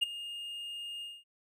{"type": "tone with ADSR envelope", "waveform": "triangle", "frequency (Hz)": 2834, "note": "F7", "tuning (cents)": 25, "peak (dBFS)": -21, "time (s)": [0.01, 1.24], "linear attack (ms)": 19, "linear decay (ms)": 14, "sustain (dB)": -16, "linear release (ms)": 220, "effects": []}